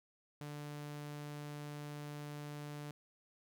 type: tone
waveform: sawtooth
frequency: 147.2 Hz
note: D3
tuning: 4 cents sharp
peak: -40 dBFS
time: 0.41-2.91 s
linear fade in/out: 0 ms
effects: none